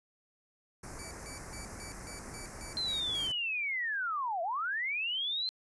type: band-stop noise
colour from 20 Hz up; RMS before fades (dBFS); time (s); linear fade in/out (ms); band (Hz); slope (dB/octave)
pink; -45; 0.83-3.32; 5; 2200 to 5100; 48
type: tone bursts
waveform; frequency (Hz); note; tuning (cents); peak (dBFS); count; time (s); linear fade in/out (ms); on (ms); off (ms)
5% pulse; 2300; D7; -37; -34; 9; 0.99-3.27; 0; 120; 150
type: linear two-way sweep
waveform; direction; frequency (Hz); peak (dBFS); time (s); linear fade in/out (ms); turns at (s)
sine; down then up; 4156 to 646 to 4156; -31; 2.77-5.49; 0; 4.42
effects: resampled to 24000 Hz

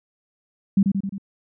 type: tone with echo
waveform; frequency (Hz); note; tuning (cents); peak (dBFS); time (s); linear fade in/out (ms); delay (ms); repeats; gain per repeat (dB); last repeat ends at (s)
sine; 196; G3; 0; -12; 0.77-0.83; 5; 88; 4; -4; 1.182
effects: none

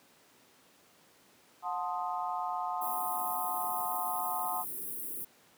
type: chord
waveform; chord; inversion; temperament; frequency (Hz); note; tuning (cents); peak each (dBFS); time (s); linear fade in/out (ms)
sine; F# diminished seventh; none; equal with one note detuned; 723.9 / 880 / 1046.5 / 1244.5; F#5 / A5 / C6 / Eb6; -38 / 0 / 0 / 0; -36 / -37 / -38 / -40; 1.62-4.65; 50
type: band-stop noise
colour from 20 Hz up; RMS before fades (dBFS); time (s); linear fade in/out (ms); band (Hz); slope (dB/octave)
white; -39; 2.81-5.25; 10; 430 to 9700; 48
effects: pink hiss -62 dBFS RMS until 5.57 s + high-pass 200 Hz 12 dB/octave

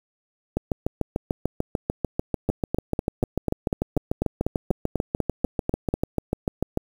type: two click trains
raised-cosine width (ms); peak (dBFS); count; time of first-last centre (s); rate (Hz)
2; -9 / -9; 15 / 43; 2.5-5.94 / 0.57-6.774; 4.07 / 6.77
effects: 7-bit

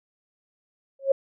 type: tone with exponential growth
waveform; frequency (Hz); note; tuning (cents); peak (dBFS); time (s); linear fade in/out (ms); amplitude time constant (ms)
sine; 544; C#5; -33; -12; 0.99-1.12; 5; 27
effects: none

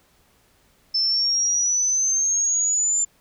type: exponential sweep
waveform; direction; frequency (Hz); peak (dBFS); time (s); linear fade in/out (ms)
sine; up; 5274 to 7210; -18; 0.94-3.05; 10
effects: pink hiss -60 dBFS RMS until 3.2 s

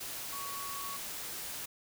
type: tone in noise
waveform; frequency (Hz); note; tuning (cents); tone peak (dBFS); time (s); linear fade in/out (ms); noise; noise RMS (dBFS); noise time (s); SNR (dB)
sine; 1119; C#6; +16; -41; 0.32-0.97; 10; white; -41; 0-1.66; -3
effects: none

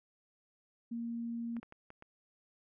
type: tone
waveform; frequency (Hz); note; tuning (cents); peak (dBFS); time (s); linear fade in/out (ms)
sine; 233.3; A#3; +2; -36; 0.91-1.6; 10
type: clicks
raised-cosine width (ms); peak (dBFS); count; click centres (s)
0.5; -36; 5; 1.567 / 1.63 / 1.724 / 1.904 / 2.024
effects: none

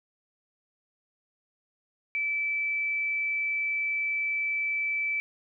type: tone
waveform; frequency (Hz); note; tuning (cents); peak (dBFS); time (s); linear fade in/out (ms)
sine; 2315; D7; -25; -26; 2.15-5.2; 0
effects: none

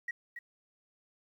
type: tone with echo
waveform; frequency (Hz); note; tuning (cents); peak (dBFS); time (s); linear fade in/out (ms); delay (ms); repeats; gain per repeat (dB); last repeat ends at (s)
sine; 1910; A#6; +42; -32; 0.08-0.11; 5; 280; 1; -8; 0.39
effects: tanh soft clip ceiling -28 dBFS + 11-bit

